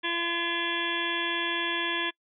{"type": "harmonic tone with a mistuned harmonic", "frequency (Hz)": 340.5, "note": "F4", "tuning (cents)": -44, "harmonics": [1, 2, 3, 5, 6, 7, 8, 9, 10], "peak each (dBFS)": [-35, -43, -35, -31, -38, -37, -37, -38, -34], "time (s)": [0.03, 2.11], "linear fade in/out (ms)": 20, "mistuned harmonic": 9, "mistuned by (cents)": 40, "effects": ["noise-tail reverb RT60 0.1 s tail -26 dB re dry"]}